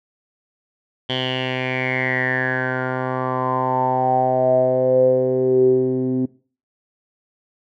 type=tone with low-pass filter sweep; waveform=10% pulse; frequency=128.7 Hz; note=C3; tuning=28 cents flat; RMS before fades=-19 dBFS; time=1.09-6.26 s; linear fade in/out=10 ms; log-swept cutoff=3200 to 290 Hz; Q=9.3; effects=noise-tail reverb RT60 0.4 s tail -20 dB re dry